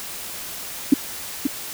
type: tone with echo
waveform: sine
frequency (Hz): 278.1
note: C#4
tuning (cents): +6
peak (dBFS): -7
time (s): 0.92-0.94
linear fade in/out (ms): 5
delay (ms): 530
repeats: 1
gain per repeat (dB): -8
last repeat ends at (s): 1.47
effects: white hiss -33 dBFS RMS until 1.73 s